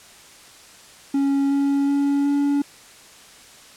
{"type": "tone with pitch steps", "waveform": "triangle", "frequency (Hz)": [277.2, 279.6, 282, 284.5], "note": ["C#4", "C#4", "C#4", "C#4"], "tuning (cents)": [0, 15, 30, 45], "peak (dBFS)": -15, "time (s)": [1.14, 2.62], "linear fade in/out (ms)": 5, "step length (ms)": 370, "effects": ["white hiss -46 dBFS RMS until 3.76 s", "low-pass 9000 Hz 12 dB/octave"]}